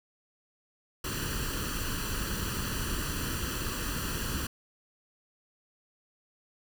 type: noise with comb filter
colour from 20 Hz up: pink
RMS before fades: -33 dBFS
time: 1.04-4.47 s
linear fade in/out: 5 ms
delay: 0.68 ms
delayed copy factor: +0.75
effects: none

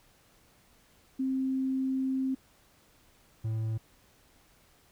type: tone pair in turn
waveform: sine / triangle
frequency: 263.8 / 110.91 Hz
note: C4 / A2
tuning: +14 / +14 cents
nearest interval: octave + minor third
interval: 1500 cents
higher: first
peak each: -27 dBFS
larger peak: neither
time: 1.19-2.35 / 3.44-3.78 s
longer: first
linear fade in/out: 10 ms
effects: pink hiss -63 dBFS RMS until 4.91 s

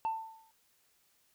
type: tone with exponential decay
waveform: sine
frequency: 891 Hz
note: A5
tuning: 22 cents sharp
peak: -26 dBFS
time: 0.05-0.51 s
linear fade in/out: 0 ms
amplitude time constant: 100 ms
effects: tanh soft clip ceiling -28 dBFS + white hiss -71 dBFS RMS until 1.34 s

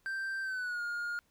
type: tone with pitch glide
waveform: triangle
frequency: 1568 to 1421.3 Hz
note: G6 to F6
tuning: 0 to +30 cents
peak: -32 dBFS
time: 0.06-1.19 s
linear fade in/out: 0 ms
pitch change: -170 cents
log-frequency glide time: 0.42-0.82 s
effects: pink hiss -72 dBFS RMS until 1.3 s

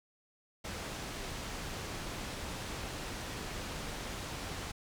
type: low-pass noise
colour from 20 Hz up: pink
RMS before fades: -41 dBFS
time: 0.64-4.72 s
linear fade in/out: 10 ms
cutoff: 7800 Hz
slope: 12 dB/octave
effects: none

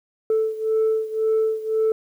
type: beating tone pair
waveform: sine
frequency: 439.4 / 441.3 Hz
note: A4 / A4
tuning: -2 / +5 cents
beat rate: 1.9 Hz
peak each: -19 / -22 dBFS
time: 0.3-1.92 s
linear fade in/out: 2 ms
effects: tanh soft clip ceiling -14 dBFS + 9-bit

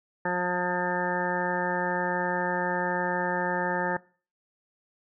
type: harmonic tone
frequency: 178.8 Hz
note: F3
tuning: 41 cents sharp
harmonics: 1 / 2 / 3 / 4 / 5 / 7 / 8 / 9 / 10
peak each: -33 / -34 / -32 / -39 / -30 / -38 / -42 / -35 / -33 dBFS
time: 0.25-3.97 s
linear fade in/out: 5 ms
effects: noise-tail reverb RT60 0.4 s tail -22 dB re dry

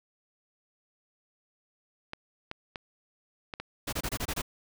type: clicks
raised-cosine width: 0.3 ms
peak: -20 dBFS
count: 5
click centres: 2.134 / 2.514 / 2.758 / 3.538 / 3.6 s
type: noise bursts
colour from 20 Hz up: pink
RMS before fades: -32 dBFS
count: 7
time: 3.87-4.419 s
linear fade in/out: 10 ms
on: 57 ms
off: 25 ms
effects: none

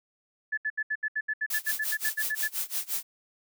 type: tone bursts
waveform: sine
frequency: 1728 Hz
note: A6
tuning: 32 cents flat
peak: -26 dBFS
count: 16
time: 0.52-2.48 s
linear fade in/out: 10 ms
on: 55 ms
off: 72 ms
type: noise with tremolo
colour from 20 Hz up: blue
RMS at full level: -29 dBFS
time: 1.5-3.03 s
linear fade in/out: 5 ms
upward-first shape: sine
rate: 5.7 Hz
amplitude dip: 95%
effects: none

